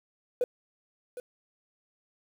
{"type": "tone with echo", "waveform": "triangle", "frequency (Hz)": 494.4, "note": "B4", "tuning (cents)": 2, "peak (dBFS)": -19, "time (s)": [0.41, 0.44], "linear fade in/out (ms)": 2, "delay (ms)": 760, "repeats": 1, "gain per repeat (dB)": -15, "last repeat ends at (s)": 1.2, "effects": ["tanh soft clip ceiling -20 dBFS", "9-bit"]}